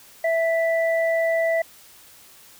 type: tone pair together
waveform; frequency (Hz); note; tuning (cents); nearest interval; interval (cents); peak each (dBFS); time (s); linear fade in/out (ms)
sine; 659.2 / 1975.5; E5 / B6; 0 / 0; octave + perfect fifth; 1900; -19 / -26; 0.24-1.62; 5
effects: white hiss -49 dBFS RMS until 2.59 s